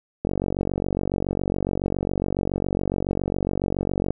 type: click train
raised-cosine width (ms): 2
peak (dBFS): -10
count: 183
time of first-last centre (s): 0.25-4.106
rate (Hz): 47.2
effects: none